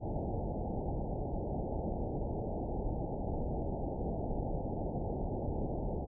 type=low-pass noise; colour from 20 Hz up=pink; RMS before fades=-36 dBFS; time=0-6.07 s; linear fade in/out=50 ms; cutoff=850 Hz; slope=96 dB/octave; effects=none